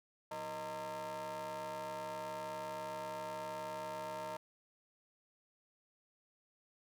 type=ring-modulated tone; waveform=40% pulse; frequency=146.83 Hz; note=D3; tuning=in tune; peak=-37 dBFS; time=0.31-4.37 s; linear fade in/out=5 ms; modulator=768 Hz; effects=none